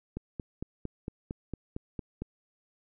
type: click train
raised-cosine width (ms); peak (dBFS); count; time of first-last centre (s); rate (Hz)
3; -22; 10; 0.17-2.22; 4.39
effects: none